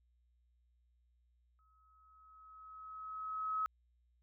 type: tone with exponential growth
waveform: sine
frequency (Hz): 1281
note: E6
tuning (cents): -50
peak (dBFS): -32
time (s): 1.59-3.66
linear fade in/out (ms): 0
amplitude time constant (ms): 450
effects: added 60 Hz sine -70 dBFS peak until 4.22 s